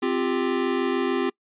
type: chord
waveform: square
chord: C suspended fourth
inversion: none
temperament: equal with one note detuned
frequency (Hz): 261.6 / 349.2 / 395.6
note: C4 / F4 / G4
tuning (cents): 0 / 0 / +16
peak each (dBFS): -27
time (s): 0.02-1.3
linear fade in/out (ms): 10
effects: noise-tail reverb RT60 0.1 s tail -26 dB re dry + resampled to 8000 Hz